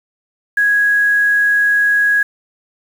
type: tone with quantisation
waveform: sine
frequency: 1660 Hz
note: G#6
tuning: 1 cent flat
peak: -10 dBFS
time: 0.57-2.23 s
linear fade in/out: 5 ms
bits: 6
effects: none